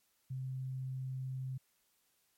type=tone; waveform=sine; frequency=130.81 Hz; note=C3; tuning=in tune; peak=-37 dBFS; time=0.3-1.58 s; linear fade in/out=10 ms; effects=white hiss -75 dBFS RMS until 2.37 s + MP3 64 kbps